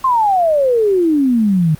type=exponential sweep; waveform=sine; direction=down; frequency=1075 to 150 Hz; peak=-10 dBFS; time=0.04-1.75 s; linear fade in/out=5 ms; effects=pink hiss -42 dBFS RMS until 1.79 s + Opus 48 kbps